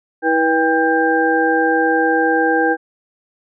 sine tone cluster, 324.2 / 484.8 / 798 / 1588 Hz, E4 / B4 / G5 / G6, -29 / -32 / +31 / +22 cents, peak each -18 dBFS, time 0.22-2.77 s, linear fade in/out 50 ms, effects none

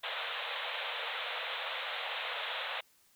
white band-pass noise, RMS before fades -38 dBFS, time 0.03-2.81 s, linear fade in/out 10 ms, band 470 to 3800 Hz, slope 96 dB/octave, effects white hiss -67 dBFS RMS until 3.15 s

